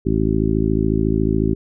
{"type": "harmonic tone", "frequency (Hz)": 54, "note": "A1", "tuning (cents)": -32, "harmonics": [1, 2, 3, 4, 5, 6, 7], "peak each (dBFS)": [-23, -23, -23, -23, -23, -23, -23], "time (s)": [0.05, 1.55], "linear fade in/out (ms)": 20, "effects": []}